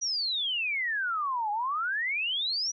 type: exponential two-way sweep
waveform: sine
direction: down then up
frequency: 5920 to 812 to 5920 Hz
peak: -27 dBFS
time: 0.01-2.72 s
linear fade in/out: 20 ms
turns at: 1.51 s
effects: none